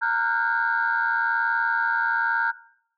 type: tone cluster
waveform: sine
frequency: 921 / 1396 / 1477 / 1597 Hz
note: A#5 / F6 / F#6 / G6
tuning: -21 / -1 / -3 / +32 cents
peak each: -26 dBFS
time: 0.01-2.52 s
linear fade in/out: 20 ms
effects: noise-tail reverb RT60 0.7 s tail -20 dB re dry + tanh soft clip ceiling -12 dBFS